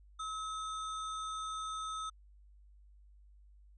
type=tone with sample-and-hold; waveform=sine; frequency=1287 Hz; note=E6; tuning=42 cents flat; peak=-37 dBFS; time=0.19-2.1 s; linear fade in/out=10 ms; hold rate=4900 Hz; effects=added 50 Hz sine -57 dBFS peak until 3.77 s + resampled to 22050 Hz